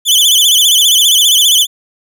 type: tone with vibrato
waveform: sawtooth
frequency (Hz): 3246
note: G#7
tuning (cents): -40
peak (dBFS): -3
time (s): 0.05-1.67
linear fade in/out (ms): 50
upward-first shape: sine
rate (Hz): 15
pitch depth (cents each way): 150
effects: none